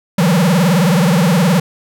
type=tone with vibrato; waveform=square; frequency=174.61 Hz; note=F3; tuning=in tune; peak=-10 dBFS; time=0.18-1.6 s; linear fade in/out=5 ms; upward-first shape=triangle; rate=19 Hz; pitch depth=280 cents each way; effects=none